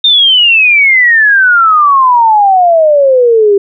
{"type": "exponential sweep", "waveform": "sine", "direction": "down", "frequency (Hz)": [3680, 392], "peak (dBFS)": -3, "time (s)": [0.04, 3.58], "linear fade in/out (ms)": 5, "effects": []}